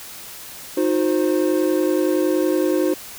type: chord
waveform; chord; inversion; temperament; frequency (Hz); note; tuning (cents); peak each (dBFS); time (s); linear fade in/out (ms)
triangle; C diminished; first; equal with one note detuned; 311.1 / 361.8 / 523.3; Eb4 / Gb4 / C5; 0 / -39 / 0; -18 / -18 / -21; 0.77-2.94; 5
effects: white hiss -37 dBFS RMS until 3.18 s